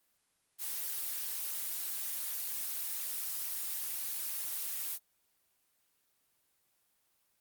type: noise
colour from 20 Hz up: blue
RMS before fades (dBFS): -37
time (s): 0.58-4.99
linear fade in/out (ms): 50
effects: white hiss -75 dBFS RMS until 7.4 s + Opus 24 kbps